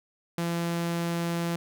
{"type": "tone", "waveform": "sawtooth", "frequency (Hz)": 169.9, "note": "F3", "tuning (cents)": -47, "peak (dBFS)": -23, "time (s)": [0.38, 1.56], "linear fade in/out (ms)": 2, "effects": []}